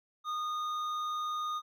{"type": "tone with hard clipping", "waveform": "triangle", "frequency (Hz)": 1229, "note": "D#6", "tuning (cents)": -22, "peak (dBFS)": -34, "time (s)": [0.24, 1.62], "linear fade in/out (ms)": 50, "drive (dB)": 11, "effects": []}